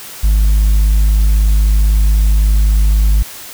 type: tone with hard clipping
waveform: triangle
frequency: 51.91 Hz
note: G#1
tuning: in tune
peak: -6 dBFS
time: 0.23-3.23 s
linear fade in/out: 10 ms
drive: 1 dB
effects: white hiss -31 dBFS RMS until 3.53 s